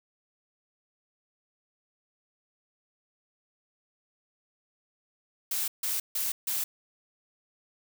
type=noise bursts; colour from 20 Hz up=blue; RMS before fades=-30 dBFS; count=4; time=5.51-6.64 s; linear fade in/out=5 ms; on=170 ms; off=150 ms; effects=none